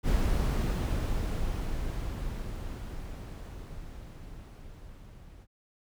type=noise with level ramp; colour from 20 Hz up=brown; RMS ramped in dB=-25 to -50 dBFS; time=0.03-5.47 s; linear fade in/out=50 ms; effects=none